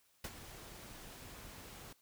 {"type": "noise with ADSR envelope", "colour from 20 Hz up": "pink", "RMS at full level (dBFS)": -41, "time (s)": [0.24, 1.93], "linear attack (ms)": 4, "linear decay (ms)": 49, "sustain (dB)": -11, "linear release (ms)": 5, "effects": ["white hiss -72 dBFS RMS until 2.01 s"]}